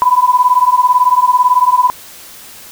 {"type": "beating tone pair", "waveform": "sine", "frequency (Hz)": [987.8, 1005.8], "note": ["B5", "B5"], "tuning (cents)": [0, 31], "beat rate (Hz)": 18, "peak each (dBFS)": -10, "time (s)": [0.02, 1.9], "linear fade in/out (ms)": 0, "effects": ["white hiss -35 dBFS RMS until 2.71 s"]}